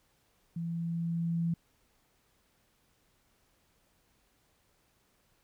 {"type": "tone with level ramp", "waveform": "sine", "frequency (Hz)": 167.9, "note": "E3", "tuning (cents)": 32, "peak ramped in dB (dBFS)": [-33, -27], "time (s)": [0.56, 1.54], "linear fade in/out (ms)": 5, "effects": ["pink hiss -71 dBFS RMS until 5.43 s"]}